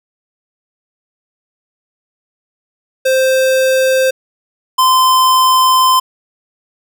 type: tone pair in turn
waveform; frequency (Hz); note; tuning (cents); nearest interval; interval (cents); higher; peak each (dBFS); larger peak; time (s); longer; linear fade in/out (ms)
square; 523.3 / 1032.2; C5 / C6; 0 / -24; octave; 1176; second; -10 / -8; second; 3.05-4.11 / 4.78-6; second; 10
effects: none